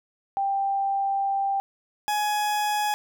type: tone pair in turn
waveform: sine / 40% pulse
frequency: 788 / 838.7 Hz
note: G5 / G#5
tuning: +9 / +17 cents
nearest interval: minor second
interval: 108 cents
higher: second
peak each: -22 / -22 dBFS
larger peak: neither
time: 0.37-1.6 / 2.08-2.94 s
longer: first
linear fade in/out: 0 ms
effects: none